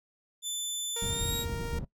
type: tone with pitch glide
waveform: 20% pulse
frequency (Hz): 3520 to 3794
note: A7 to A#7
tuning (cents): 0 to +30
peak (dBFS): -26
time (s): 0.42-1.46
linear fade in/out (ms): 50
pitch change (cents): +130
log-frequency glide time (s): 1.02-1.34
type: tone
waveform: sawtooth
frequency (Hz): 466.2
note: A#4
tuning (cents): 0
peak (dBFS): -33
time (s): 0.96-1.79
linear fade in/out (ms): 5
type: low-pass noise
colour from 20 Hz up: white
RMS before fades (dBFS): -35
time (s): 1.02-1.85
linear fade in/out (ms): 5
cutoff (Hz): 140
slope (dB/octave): 12
effects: noise-tail reverb RT60 0.1 s tail -19 dB re dry